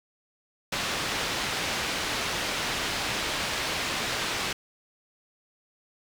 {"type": "low-pass noise", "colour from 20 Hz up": "white", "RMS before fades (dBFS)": -30, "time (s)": [0.72, 4.53], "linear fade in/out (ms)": 5, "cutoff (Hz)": 3900, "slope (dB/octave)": 12, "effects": []}